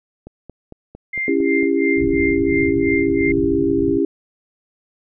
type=click train; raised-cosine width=2 ms; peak=-22 dBFS; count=7; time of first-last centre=0.27-1.631 s; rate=4.41 Hz
type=tone with tremolo; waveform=sine; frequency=2102 Hz; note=C7; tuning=7 cents sharp; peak=-19 dBFS; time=1.13-3.32 s; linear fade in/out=5 ms; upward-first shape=sine; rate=2.9 Hz; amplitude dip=95%
type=chord; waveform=sine; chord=C# diminished; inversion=none; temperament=just; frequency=277.2 / 332.6 / 399.1 Hz; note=C#4 / E4 / G4; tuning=0 / +16 / +31 cents; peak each=-19 dBFS; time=1.28-4.05 s; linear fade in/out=2 ms
type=low-pass noise; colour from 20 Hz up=white; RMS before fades=-29 dBFS; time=1.95-4 s; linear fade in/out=50 ms; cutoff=170 Hz; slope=48 dB/octave
effects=none